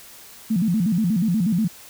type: tone with vibrato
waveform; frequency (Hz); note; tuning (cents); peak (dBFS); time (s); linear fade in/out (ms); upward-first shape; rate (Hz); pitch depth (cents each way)
sine; 196; G3; 0; -17; 0.5-1.68; 10; square; 8.3; 210
effects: white hiss -44 dBFS RMS until 1.89 s